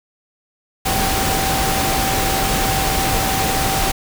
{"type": "tone in noise", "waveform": "sine", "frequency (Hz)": 774, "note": "G5", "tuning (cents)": -22, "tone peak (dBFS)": -22, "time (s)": [0.85, 3.92], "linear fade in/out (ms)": 10, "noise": "pink", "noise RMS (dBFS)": -19, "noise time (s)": [0.85, 3.92], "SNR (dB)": -6, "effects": []}